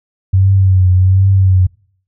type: tone with vibrato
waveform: sine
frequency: 94.2 Hz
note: F#2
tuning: 32 cents sharp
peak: -6 dBFS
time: 0.33-1.67 s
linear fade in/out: 10 ms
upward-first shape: triangle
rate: 1.3 Hz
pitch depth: 61 cents each way
effects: noise-tail reverb RT60 0.6 s tail -26 dB re dry